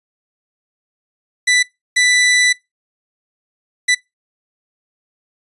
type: tone bursts at uneven times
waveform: sawtooth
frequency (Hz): 1982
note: B6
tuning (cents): +6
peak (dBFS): -7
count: 3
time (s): 1.47-1.63 / 1.96-2.53 / 3.88-3.95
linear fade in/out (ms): 10
effects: noise-tail reverb RT60 0.2 s tail -22 dB re dry + resampled to 24000 Hz